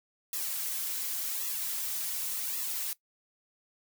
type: noise with flanger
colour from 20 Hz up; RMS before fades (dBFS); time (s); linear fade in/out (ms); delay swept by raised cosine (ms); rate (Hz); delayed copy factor
blue; -34; 0.33-2.93; 2; 1.3 to 5.8; 0.89; -1
effects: noise-tail reverb RT60 0.1 s tail -19 dB re dry